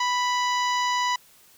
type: harmonic tone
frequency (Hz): 987.8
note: B5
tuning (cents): 0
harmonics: 1 / 2 / 3 / 4 / 5 / 6 / 7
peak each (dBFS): -23 / -29 / -33 / -35 / -37 / -39 / -40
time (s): 0-1.16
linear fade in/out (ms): 5
effects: white hiss -55 dBFS RMS until 1.57 s